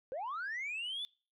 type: linear sweep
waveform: sine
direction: up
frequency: 484.4 to 3546 Hz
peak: -35 dBFS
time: 0.12-1.05 s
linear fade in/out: 0 ms
effects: noise-tail reverb RT60 0.4 s tail -25 dB re dry + tanh soft clip ceiling -34 dBFS